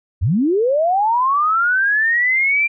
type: linear sweep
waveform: sine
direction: up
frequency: 69.3 to 2382 Hz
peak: -13 dBFS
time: 0.21-2.68 s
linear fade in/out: 20 ms
effects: none